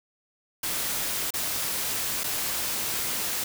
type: noise with dropouts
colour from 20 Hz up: white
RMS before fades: -29 dBFS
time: 0.63-3.44 s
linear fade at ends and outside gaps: 5 ms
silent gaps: 1.306-1.338 / 2.236-2.24 s
effects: none